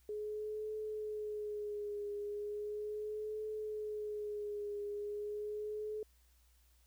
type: tone with vibrato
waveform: sine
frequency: 420.3 Hz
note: G#4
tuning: 21 cents sharp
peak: -38 dBFS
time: 0.09-6.03 s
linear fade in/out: 2 ms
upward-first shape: triangle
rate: 0.37 Hz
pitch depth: 44 cents each way
effects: added 60 Hz sine -66 dBFS peak until 6.86 s + white hiss -73 dBFS RMS until 6.86 s